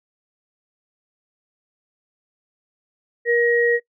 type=tone pair together; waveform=sine; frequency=473.5 / 1892 Hz; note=A#4 / A#6; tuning=+27 / +25 cents; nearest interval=2 octaves; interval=2398 cents; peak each=-16 / -20 dBFS; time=3.25-3.8 s; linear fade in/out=50 ms; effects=noise-tail reverb RT60 0.1 s tail -21 dB re dry